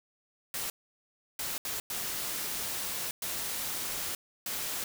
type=noise bursts at uneven times; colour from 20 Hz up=white; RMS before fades=-35 dBFS; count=6; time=0.54-0.7 / 1.39-1.58 / 1.65-1.8 / 1.9-3.11 / 3.22-4.15 / 4.46-4.84 s; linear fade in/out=2 ms; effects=none